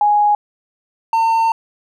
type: tone pair in turn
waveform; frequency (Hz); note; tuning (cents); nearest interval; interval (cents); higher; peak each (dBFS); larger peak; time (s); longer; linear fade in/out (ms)
sine / triangle; 830.6 / 905.4; G#5 / A5; 0 / +49; minor second; 149; second; -10; neither; 0.01-0.35 / 1.13-1.52; second; 2
effects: none